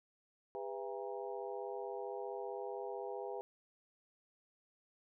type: harmonic tone with a mistuned harmonic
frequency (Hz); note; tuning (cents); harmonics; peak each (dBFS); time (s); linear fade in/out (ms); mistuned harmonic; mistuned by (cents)
134.4; C3; +47; 3 / 4 / 5 / 6 / 7; -44 / -45 / -48 / -48 / -52; 0.55-3.41; 0; 4; -130
effects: none